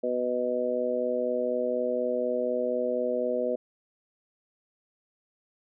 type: harmonic tone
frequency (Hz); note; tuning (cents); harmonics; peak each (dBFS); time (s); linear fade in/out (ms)
124.1; B2; +9; 2 / 3 / 4 / 5; -34 / -34 / -28 / -30; 0.03-3.56; 10
effects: none